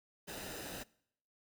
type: noise with comb filter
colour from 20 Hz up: pink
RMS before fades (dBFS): -45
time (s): 0.27-0.84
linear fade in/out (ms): 20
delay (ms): 0.9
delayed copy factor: -0.55
effects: noise-tail reverb RT60 0.7 s tail -23 dB re dry